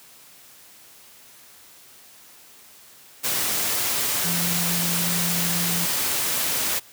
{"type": "tone in noise", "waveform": "sine", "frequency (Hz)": 172.4, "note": "F3", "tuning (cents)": -22, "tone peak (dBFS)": -27, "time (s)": [4.24, 5.86], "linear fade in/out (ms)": 20, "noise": "white", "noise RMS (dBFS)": -24, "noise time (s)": [3.23, 6.8], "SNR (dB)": -6, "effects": ["white hiss -49 dBFS RMS until 6.92 s", "high-pass 80 Hz 12 dB/octave"]}